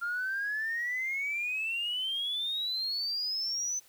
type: exponential sweep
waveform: sine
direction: up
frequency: 1386 to 6130 Hz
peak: -29 dBFS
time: 0.01-3.8 s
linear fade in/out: 20 ms
effects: tanh soft clip ceiling -26 dBFS + white hiss -60 dBFS RMS until 3.88 s